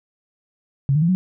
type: tone with pitch steps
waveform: sine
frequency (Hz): 137.9 / 152.13 / 167.82 / 185.14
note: C#3 / D#3 / E3 / F#3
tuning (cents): -9 / -39 / +31 / +1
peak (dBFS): -14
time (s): 0.89-1.15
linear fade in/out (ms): 0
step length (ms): 65
effects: none